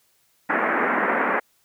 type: band-pass noise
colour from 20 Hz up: white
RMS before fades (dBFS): -22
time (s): 0.49-1.4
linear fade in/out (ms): 10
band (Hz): 200 to 2000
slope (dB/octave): 48
effects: white hiss -64 dBFS RMS until 1.64 s